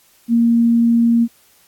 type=tone; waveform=sine; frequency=233.2 Hz; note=A#3; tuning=1 cent sharp; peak=-10 dBFS; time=0.28-1.28 s; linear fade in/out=50 ms; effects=white hiss -53 dBFS RMS until 1.67 s + AAC 64 kbps